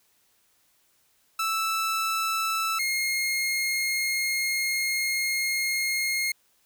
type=tone pair in turn; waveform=sawtooth; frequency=1318.5 / 2143 Hz; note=E6 / C7; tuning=0 / +41 cents; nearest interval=minor sixth; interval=841 cents; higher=second; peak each=-21 dBFS; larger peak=neither; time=1.39-2.79 / 2.79-6.32 s; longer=second; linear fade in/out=5 ms; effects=white hiss -66 dBFS RMS until 6.65 s